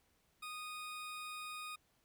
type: tone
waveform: 20% pulse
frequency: 1239 Hz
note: D#6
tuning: 8 cents flat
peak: -39 dBFS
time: 0.42-1.76 s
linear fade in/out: 10 ms
effects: pink hiss -75 dBFS RMS until 2.04 s